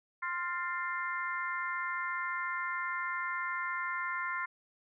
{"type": "harmonic tone with a mistuned harmonic", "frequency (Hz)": 349.2, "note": "F4", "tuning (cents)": 0, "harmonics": [3, 4, 5, 6], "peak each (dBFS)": [-37, -38, -39, -40], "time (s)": [0.22, 4.46], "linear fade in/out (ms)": 10, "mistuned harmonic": 5, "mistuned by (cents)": 39, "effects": []}